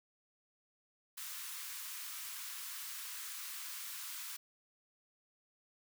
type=high-pass noise; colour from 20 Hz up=white; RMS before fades=-45 dBFS; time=1.17-4.37 s; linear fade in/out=10 ms; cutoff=1000 Hz; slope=48 dB/octave; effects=none